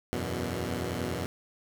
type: chord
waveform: 10% pulse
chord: E suspended second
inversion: none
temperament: equal with one note detuned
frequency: 82.41 / 92.5 / 121.91 Hz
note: E2 / F#2 / B2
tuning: 0 / 0 / -22 cents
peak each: -27 dBFS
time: 0.13-1.26 s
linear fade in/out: 0 ms
effects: none